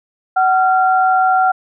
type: tone pair together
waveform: sine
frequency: 751 / 1381.3 Hz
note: F#5 / F6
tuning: +26 / -19 cents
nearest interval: major seventh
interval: 1055 cents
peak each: -11 / -16 dBFS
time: 0.36-1.52 s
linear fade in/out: 10 ms
effects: none